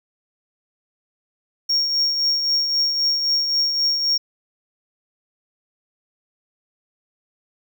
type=tone with tremolo; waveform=triangle; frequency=5550 Hz; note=F8; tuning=12 cents flat; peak=-14 dBFS; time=1.69-4.18 s; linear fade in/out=10 ms; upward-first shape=triangle; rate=3.8 Hz; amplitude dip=50%; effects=none